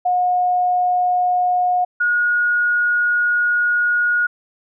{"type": "tone pair in turn", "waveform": "sine", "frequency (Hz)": [722, 1444], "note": ["F#5", "F#6"], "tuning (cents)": [-43, -43], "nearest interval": "octave", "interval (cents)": 1200, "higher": "second", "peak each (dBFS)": -14, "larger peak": "neither", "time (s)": [[0.05, 1.85], [2, 4.27]], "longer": "second", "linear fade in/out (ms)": 10, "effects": []}